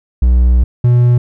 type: tone pair in turn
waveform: triangle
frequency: 61.3 / 121.75 Hz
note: B1 / B2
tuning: -12 / -24 cents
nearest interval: octave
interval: 1188 cents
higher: second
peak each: -4 dBFS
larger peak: neither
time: 0.22-0.64 / 0.84-1.18 s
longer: first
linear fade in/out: 5 ms
effects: none

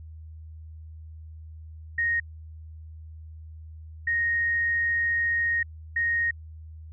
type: tone bursts at uneven times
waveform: sine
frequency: 1864.7 Hz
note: A#6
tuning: in tune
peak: -22 dBFS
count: 3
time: 1.98-2.2 / 4.07-5.63 / 5.96-6.31 s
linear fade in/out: 5 ms
effects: added 79 Hz sine -40 dBFS peak until 6.92 s

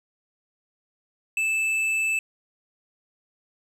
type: tone with hard clipping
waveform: triangle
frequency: 2631 Hz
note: E7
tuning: 4 cents flat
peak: -23 dBFS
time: 1.37-2.19 s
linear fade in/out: 2 ms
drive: 10 dB
effects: none

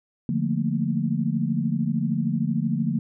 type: chord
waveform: sine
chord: Bb major seventh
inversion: first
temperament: equal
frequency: 146.83 / 174.61 / 220 / 233.1 Hz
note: D3 / F3 / A3 / Bb3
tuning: 0 / 0 / 0 / 0 cents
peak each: -27 dBFS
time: 0.29-2.99 s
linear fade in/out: 2 ms
effects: none

